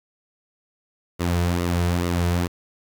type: tone with flanger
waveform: sawtooth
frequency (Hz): 87.2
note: F2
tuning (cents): -2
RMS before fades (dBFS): -22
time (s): 1.19-2.48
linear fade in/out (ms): 20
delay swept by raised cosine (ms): 1.2 to 3.7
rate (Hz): 2.3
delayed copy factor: -0.55
effects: 8-bit